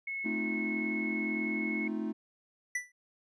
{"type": "tone", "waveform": "sine", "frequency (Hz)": 2188, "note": "C#7", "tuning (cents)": -23, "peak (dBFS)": -34, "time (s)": [0.07, 1.88], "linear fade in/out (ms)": 5}
{"type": "chord", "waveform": "triangle", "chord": "F dominant seventh", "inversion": "first", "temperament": "equal", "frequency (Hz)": [220, 261.6, 311.1, 349.2], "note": ["A3", "C4", "Eb4", "F4"], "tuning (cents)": [0, 0, 0, 0], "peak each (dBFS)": [-33, -39, -35, -39], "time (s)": [0.24, 2.13], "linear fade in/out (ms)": 20}
{"type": "tone with exponential decay", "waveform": "square", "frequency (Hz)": 1975.5, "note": "B6", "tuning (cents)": 0, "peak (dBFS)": -28, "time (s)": [2.75, 2.92], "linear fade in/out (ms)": 5, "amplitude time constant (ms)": 35}
{"effects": ["resampled to 22050 Hz"]}